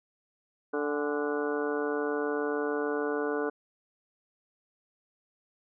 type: harmonic tone with a mistuned harmonic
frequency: 146.8 Hz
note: D3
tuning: in tune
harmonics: 2 / 3 / 4 / 5 / 6 / 7 / 8 / 9 / 10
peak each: -34 / -30 / -38 / -41 / -44 / -42 / -42 / -47 / -38 dBFS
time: 0.73-3.5 s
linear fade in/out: 10 ms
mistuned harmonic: 6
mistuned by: -77 cents
effects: none